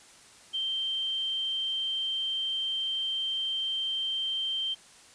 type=tone; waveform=sine; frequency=3137 Hz; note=G7; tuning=1 cent sharp; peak=-28 dBFS; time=0.53-4.75 s; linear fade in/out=20 ms; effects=white hiss -54 dBFS RMS until 5.14 s + resampled to 22050 Hz